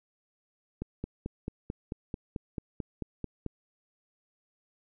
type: click train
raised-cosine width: 3 ms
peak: -21 dBFS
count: 13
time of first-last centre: 0.82-3.463 s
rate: 4.54 Hz
effects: none